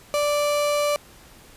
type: tone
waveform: 35% pulse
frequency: 586 Hz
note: D5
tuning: 4 cents flat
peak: -18 dBFS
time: 0.14-0.96 s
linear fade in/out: 0 ms
effects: pink hiss -49 dBFS RMS until 1.56 s + resampled to 32000 Hz